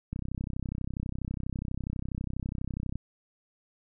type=click train; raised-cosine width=5 ms; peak=-21 dBFS; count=92; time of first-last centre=0.13-2.956 s; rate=32.2 Hz; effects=none